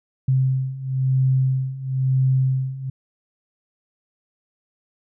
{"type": "beating tone pair", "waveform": "sine", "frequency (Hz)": [130.81, 131.81], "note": ["C3", "C3"], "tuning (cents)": [0, 13], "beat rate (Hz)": 1, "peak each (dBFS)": [-22, -19], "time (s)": [0.28, 2.9], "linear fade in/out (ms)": 5, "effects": []}